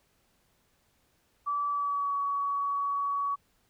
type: tone with pitch glide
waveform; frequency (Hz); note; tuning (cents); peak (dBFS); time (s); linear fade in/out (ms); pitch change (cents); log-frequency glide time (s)
sine; 1155 to 1128.6; D6 to C#6; -29 to +31; -27; 1.46-3.36; 20; -40; 1.69-2.14
effects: pink hiss -70 dBFS RMS until 3.69 s